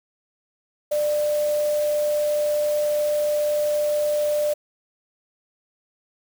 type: tone in noise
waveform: sine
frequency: 595 Hz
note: D5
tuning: 22 cents sharp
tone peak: -19 dBFS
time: 0.91-4.54 s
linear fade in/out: 10 ms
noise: white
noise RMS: -37 dBFS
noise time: 0.91-4.54 s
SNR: +15 dB
effects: none